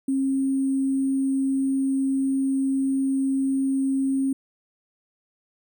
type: tone with sample-and-hold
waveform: sine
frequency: 269.2 Hz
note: C4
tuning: 49 cents sharp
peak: -20 dBFS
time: 0.08-4.33 s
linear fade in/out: 5 ms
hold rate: 8820 Hz
effects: none